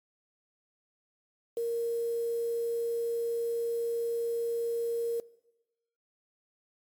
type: tone with quantisation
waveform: sine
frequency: 466.2 Hz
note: A#4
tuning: in tune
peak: -28 dBFS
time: 1.57-5.2 s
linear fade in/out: 2 ms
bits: 8
effects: noise-tail reverb RT60 1.0 s tail -21 dB re dry + MP3 96 kbps